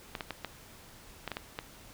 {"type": "clicks", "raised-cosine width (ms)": 0.3, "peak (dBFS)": -19, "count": 8, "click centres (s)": [0.152, 0.208, 0.307, 0.447, 1.277, 1.317, 1.369, 1.589], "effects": ["pink hiss -53 dBFS RMS until 1.93 s"]}